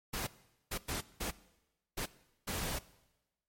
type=noise bursts at uneven times; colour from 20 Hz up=pink; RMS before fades=-37 dBFS; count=6; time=0.13-0.27 / 0.71-0.78 / 0.88-1.01 / 1.2-1.31 / 1.97-2.06 / 2.47-2.79 s; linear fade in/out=10 ms; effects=noise-tail reverb RT60 1.0 s tail -19 dB re dry + MP3 64 kbps